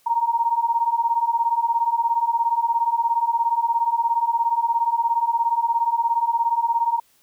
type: beating tone pair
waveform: sine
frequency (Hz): 920 / 937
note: A#5 / A#5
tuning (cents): -23 / +9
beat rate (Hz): 17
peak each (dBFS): -22 / -20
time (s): 0.06-7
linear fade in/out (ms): 10
effects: white hiss -60 dBFS RMS until 7.22 s